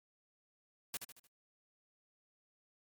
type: noise with echo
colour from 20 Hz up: white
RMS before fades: -39 dBFS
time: 0.94-0.97 s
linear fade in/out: 0 ms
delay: 75 ms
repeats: 4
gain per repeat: -7 dB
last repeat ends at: 1.27 s
effects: MP3 96 kbps